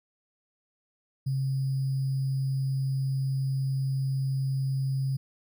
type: tone with sample-and-hold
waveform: sine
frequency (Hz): 134.5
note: C3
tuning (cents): +48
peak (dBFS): -25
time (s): 1.26-5.17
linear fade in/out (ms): 10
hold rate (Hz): 4900
effects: none